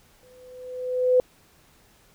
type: tone with exponential growth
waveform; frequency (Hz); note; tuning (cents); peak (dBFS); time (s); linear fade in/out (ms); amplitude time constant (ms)
sine; 504; B4; +35; -13; 0.23-1.2; 1; 210
effects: pink hiss -58 dBFS RMS until 2.14 s